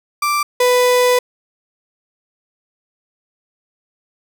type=tone pair in turn; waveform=35% pulse; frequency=1174.7 / 496.2 Hz; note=D6 / B4; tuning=0 / +8 cents; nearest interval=octave + minor third; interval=1492 cents; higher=first; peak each=-13 / -9 dBFS; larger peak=second; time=0.22-0.43 / 0.6-1.19 s; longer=second; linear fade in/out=5 ms; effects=none